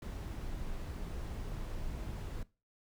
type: noise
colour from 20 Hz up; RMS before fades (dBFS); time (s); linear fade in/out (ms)
brown; -40; 0.02-2.43; 2
effects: noise-tail reverb RT60 0.3 s tail -20 dB re dry